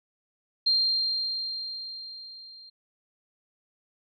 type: tone with level ramp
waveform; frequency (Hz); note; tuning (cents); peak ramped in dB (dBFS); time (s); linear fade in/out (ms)
sine; 4186; C8; 0; -19 to -46; 0.66-2.7; 10
effects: none